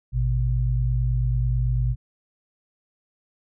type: tone pair together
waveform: sine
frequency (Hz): 54.77 / 123.8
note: A1 / B2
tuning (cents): -7 / +5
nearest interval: octave + major second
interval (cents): 1412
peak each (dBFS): -22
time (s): 0.12-1.96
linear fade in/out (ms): 50
effects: none